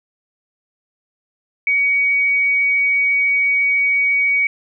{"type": "tone", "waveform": "sine", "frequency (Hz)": 2253, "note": "C#7", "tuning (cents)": 28, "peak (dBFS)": -13, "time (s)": [1.67, 4.47], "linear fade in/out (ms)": 2, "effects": []}